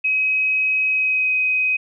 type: tone with pitch glide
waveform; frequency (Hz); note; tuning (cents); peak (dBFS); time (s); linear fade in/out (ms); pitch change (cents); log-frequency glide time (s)
sine; 2540 to 2518; D#7 to D#7; +35 to +20; -16; 0.04-1.77; 10; -15; 0.88-1.34
effects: none